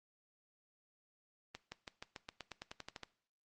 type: accelerating click train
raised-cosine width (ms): 0.2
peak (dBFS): -27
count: 14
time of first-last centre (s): 1.55-3.033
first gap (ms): 170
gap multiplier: 0.93
effects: noise-tail reverb RT60 0.5 s tail -18 dB re dry + Opus 32 kbps